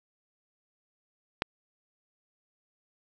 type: click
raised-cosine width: 0.3 ms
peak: -10 dBFS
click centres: 1.421 s
effects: none